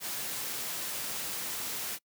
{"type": "noise", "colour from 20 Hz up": "white", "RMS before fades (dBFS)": -36, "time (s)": [0, 1.99], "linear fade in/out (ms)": 50, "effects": ["noise-tail reverb RT60 0.1 s tail -25 dB re dry", "high-pass 100 Hz 12 dB/octave"]}